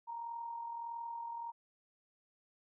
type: tone with amplitude modulation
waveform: sine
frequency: 932.3 Hz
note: A#5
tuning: in tune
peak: -38 dBFS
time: 0.07-1.52 s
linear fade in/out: 20 ms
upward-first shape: sine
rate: 41.6 Hz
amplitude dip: 45%
effects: none